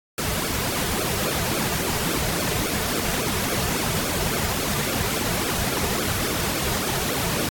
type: noise with flanger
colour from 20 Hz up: pink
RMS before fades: -25 dBFS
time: 0.18-7.49 s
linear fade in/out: 2 ms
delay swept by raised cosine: 1 to 3.8 ms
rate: 3.6 Hz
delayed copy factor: -0.9
effects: AAC 64 kbps